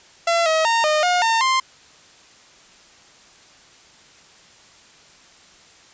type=tone with pitch steps; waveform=sawtooth; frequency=677 / 637 / 920 / 612 / 716 / 908 / 1049 Hz; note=E5 / D#5 / A#5 / D#5 / F5 / A#5 / C6; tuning=+46 / +41 / -23 / -29 / +43 / -46 / +4 cents; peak=-12 dBFS; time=0.27-1.6 s; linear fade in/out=5 ms; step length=190 ms; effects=white hiss -49 dBFS RMS until 5.93 s + resampled to 16000 Hz